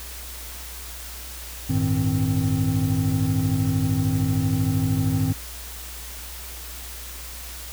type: tone cluster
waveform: triangle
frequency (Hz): 97.4 / 110.4 / 155.8 / 262.5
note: G2 / A2 / D#3 / C4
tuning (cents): -11 / +6 / +3 / +6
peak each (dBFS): -23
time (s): 1.69-5.33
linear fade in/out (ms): 10
effects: added 60 Hz sine -38 dBFS peak until 7.72 s + white hiss -38 dBFS RMS until 7.72 s